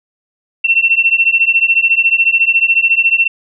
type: beating tone pair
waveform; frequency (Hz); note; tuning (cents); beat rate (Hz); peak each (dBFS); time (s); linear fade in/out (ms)
sine; 2700 / 2714; E7 / E7; +41 / +50; 14; -12 / -11; 0.64-3.28; 10
effects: none